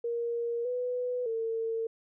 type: tone with pitch steps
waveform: sine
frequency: 470 / 495.6 / 452.1 Hz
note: A#4 / B4 / A4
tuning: +14 / +6 / +47 cents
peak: -29 dBFS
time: 0.04-1.87 s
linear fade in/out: 5 ms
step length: 610 ms
effects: none